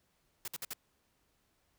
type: noise bursts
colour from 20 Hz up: white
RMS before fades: -40 dBFS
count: 4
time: 0.45-0.734 s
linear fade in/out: 2 ms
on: 29 ms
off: 56 ms
effects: pink hiss -75 dBFS RMS until 1.78 s